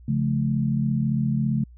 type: chord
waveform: sine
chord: Db augmented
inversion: none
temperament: just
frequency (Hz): 138.59 / 173.24 / 216.5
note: Db3 / F3 / A3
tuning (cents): 0 / -14 / -28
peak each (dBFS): -23 / -29 / -24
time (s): 0.08-1.64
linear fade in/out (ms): 5
effects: added 60 Hz sine -44 dBFS peak until 1.77 s